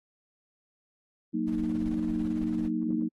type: chord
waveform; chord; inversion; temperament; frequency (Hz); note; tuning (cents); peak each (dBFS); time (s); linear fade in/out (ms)
sine; D# minor; first; equal; 185 / 233.1 / 311.1; F#3 / A#3 / D#4; 0 / 0 / 0; -34 / -30 / -30; 1.33-3.09; 20
type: noise with tremolo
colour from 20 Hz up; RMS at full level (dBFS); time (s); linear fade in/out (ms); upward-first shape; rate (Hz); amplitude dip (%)
brown; -40; 1.47-2.69; 10; square; 18; 55
effects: AAC 32 kbps